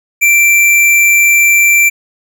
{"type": "tone", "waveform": "square", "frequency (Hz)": 2349, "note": "D7", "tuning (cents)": 0, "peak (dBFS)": -6, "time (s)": [0.21, 1.9], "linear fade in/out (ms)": 20, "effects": []}